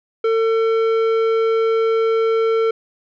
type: tone with tanh clipping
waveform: sine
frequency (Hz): 450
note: A4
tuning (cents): +39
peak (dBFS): -16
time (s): 0.24-2.71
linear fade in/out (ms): 5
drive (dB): 12
effects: none